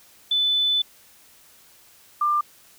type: tone pair in turn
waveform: sine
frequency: 3500 / 1192.5 Hz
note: A7 / D6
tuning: -10 / +26 cents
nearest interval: octave + perfect fifth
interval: 1864 cents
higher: first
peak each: -18 dBFS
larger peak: neither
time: 0.31-0.82 / 2.21-2.41 s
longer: first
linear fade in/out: 5 ms
effects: white hiss -53 dBFS RMS until 2.78 s